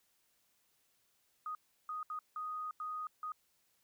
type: tone bursts at uneven times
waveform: sine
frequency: 1244.5 Hz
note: D#6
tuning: in tune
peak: -38 dBFS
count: 6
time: 1.46-1.55 / 1.89-2.03 / 2.1-2.19 / 2.36-2.71 / 2.8-3.07 / 3.23-3.32 s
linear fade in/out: 2 ms
effects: white hiss -75 dBFS RMS until 3.83 s